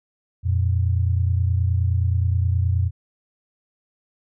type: tone pair together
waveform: sine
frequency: 87.9 / 117.42 Hz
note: F2 / A#2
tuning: +12 / +13 cents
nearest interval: perfect fourth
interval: 501 cents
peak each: -18 / -23 dBFS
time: 0.43-2.91 s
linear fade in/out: 50 ms
effects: none